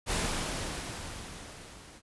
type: noise with level ramp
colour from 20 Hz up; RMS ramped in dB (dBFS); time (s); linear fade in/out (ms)
pink; -29 to -52; 0.06-2.02; 50
effects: resampled to 24000 Hz